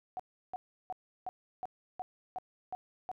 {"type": "tone bursts", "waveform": "sine", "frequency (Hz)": 742, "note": "F#5", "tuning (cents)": 5, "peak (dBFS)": -35, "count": 9, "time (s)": [0.17, 3.115], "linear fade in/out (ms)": 0, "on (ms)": 25, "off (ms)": 340, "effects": []}